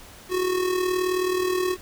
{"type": "tone with amplitude modulation", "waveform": "square", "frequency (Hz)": 367, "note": "F#4", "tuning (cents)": -14, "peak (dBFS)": -20, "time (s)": [0.29, 1.77], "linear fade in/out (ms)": 50, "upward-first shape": "sine", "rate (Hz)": 38.9, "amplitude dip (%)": 55, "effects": ["pink hiss -46 dBFS RMS until 1.81 s"]}